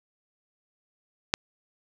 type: click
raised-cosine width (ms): 0.2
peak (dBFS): -4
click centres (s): 1.339
effects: none